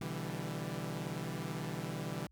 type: chord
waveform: sawtooth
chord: E minor seventh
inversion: second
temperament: equal with one note detuned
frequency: 126.07 / 146.83 / 164.81 / 196 Hz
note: B2 / D3 / E3 / G3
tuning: +36 / 0 / 0 / 0 cents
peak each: -40 / -39 / -38 / -40 dBFS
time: 0.01-2.27 s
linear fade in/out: 5 ms
effects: added 60 Hz sine -62 dBFS peak until 2.31 s